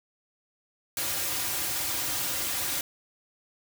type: noise with comb filter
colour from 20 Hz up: white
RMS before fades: -30 dBFS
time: 0.97-2.81 s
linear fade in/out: 2 ms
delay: 4.6 ms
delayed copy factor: -1
effects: none